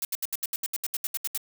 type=noise bursts; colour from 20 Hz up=blue; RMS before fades=-29 dBFS; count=14; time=0.02-1.376 s; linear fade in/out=2 ms; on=30 ms; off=72 ms; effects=none